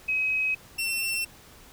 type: tone pair in turn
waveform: sine / sawtooth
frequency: 2541 / 2702 Hz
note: D#7 / E7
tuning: +36 / +42 cents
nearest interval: minor second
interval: 106 cents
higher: second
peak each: -23 dBFS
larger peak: neither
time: 0.08-0.55 / 0.78-1.25 s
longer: neither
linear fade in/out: 10 ms
effects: pink hiss -51 dBFS RMS until 1.72 s